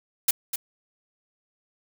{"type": "noise with echo", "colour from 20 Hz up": "blue", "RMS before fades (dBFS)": -19, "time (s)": [0.28, 0.31], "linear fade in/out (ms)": 5, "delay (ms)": 250, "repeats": 1, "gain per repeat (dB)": -9, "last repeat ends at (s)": 0.56, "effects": []}